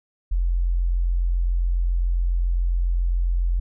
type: tone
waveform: sine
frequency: 43.65 Hz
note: F1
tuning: in tune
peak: -18 dBFS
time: 0.31-3.6 s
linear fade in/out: 10 ms
effects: none